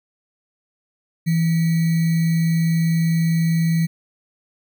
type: tone with sample-and-hold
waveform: sine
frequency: 164.81 Hz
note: E3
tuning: in tune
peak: -15 dBFS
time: 1.26-3.87 s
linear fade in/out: 20 ms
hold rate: 2100 Hz
effects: none